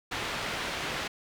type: low-pass noise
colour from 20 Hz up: white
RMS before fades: -34 dBFS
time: 0.11-1.08 s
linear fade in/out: 10 ms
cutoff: 2900 Hz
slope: 12 dB/octave
effects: none